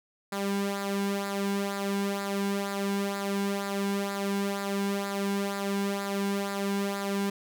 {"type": "tone with flanger", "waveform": "sawtooth", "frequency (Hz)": 199, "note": "G3", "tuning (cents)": 26, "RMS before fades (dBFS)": -30, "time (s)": [0.32, 7.3], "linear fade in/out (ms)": 5, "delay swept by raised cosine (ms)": [0.33, 1.63], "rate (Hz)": 2.1, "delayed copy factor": -0.6, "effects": []}